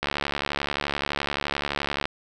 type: click train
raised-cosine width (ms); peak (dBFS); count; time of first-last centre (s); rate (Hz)
0.3; -9; 146; 0.03-2.055; 71.6
effects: none